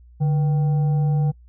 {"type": "tone with frequency modulation", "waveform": "sine", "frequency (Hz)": 147.2, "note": "D3", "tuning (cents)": 4, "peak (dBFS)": -16, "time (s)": [0.2, 1.32], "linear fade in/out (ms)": 20, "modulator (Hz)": 633, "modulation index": 0.22, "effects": ["noise-tail reverb RT60 0.1 s tail -24 dB re dry", "added 60 Hz sine -45 dBFS peak until 1.48 s"]}